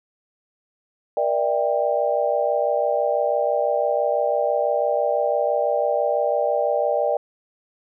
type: chord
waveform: sine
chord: E half-diminished seventh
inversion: second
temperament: just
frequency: 474.7 / 593.3 / 659.3 / 791.1 Hz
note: Bb4 / D5 / E5 / G5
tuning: +31 / +18 / 0 / +16 cents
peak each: -25 / -21 / -26 / -25 dBFS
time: 1.17-7.17 s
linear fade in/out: 2 ms
effects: none